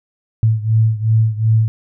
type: beating tone pair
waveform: sine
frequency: 110 / 112.7 Hz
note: A2 / A2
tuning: 0 / +42 cents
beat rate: 2.7 Hz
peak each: -13 / -16 dBFS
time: 0.43-1.68 s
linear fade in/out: 0 ms
effects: none